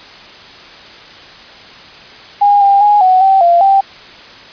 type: tone with pitch steps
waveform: sine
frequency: 815 / 798 / 828 / 744 / 773 / 689 / 783 Hz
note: G#5 / G5 / G#5 / F#5 / G5 / F5 / G5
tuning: -33 / +31 / -5 / +9 / -24 / -24 / -2 cents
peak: -5 dBFS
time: 2.41-3.81 s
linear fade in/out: 10 ms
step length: 200 ms
effects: white hiss -35 dBFS RMS until 4.52 s + resampled to 11025 Hz